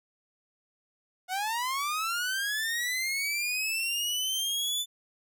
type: linear sweep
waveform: sawtooth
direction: up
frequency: 718 to 3520 Hz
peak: -25 dBFS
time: 1.28-4.86 s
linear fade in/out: 50 ms
effects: none